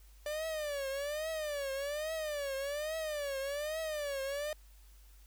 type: tone with vibrato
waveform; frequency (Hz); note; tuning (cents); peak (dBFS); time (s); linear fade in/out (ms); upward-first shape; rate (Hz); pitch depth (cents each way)
45% pulse; 588; D5; +2; -35; 0.26-4.53; 2; triangle; 1.2; 170
effects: added 50 Hz sine -55 dBFS peak until 5.26 s + white hiss -66 dBFS RMS until 5.26 s